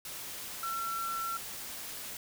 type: tone in noise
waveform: sine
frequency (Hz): 1351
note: E6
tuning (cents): +42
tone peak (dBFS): -33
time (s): 0.63-1.37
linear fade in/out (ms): 2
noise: white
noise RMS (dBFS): -42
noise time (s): 0.05-2.17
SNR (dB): +6
effects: none